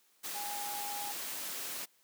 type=tone in noise; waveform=sine; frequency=821 Hz; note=G#5; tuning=20 cents flat; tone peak=-40 dBFS; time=0.34-1.13 s; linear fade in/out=20 ms; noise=white; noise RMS=-40 dBFS; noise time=0.23-1.86 s; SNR=-3 dB; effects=white hiss -69 dBFS RMS until 2.03 s + high-pass 200 Hz 12 dB/octave